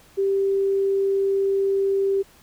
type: tone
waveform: sine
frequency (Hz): 392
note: G4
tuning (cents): 0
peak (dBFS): -18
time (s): 0.17-2.23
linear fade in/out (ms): 20
effects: pink hiss -53 dBFS RMS until 2.42 s